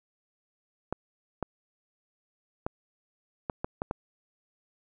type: clicks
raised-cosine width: 1 ms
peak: -16 dBFS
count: 7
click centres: 0.926 / 1.427 / 2.665 / 3.498 / 3.645 / 3.819 / 3.911 s
effects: none